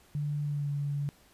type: tone with pitch glide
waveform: sine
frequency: 146.83 to 143.31 Hz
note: D3 to D3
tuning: 0 to -42 cents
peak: -29 dBFS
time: 0.15-1.09 s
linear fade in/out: 0 ms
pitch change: -42 cents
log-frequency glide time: 0.43-0.7 s
effects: pink hiss -61 dBFS RMS until 1.33 s + resampled to 32000 Hz